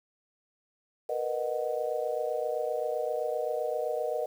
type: chord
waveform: sine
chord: B major seventh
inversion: third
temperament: equal with one note detuned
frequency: 466.2 / 493.9 / 616.9 / 740 Hz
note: A#4 / B4 / D#5 / F#5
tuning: 0 / 0 / -15 / 0 cents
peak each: -34 / -34 / -32 / -37 dBFS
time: 1.09-4.26 s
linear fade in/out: 5 ms
effects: 9-bit